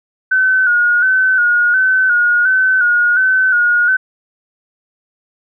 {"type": "tone with vibrato", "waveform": "sine", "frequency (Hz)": 1480, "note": "F#6", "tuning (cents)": 0, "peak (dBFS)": -9, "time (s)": [0.31, 3.97], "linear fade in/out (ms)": 10, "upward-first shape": "square", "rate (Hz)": 1.4, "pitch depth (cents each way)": 49, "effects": []}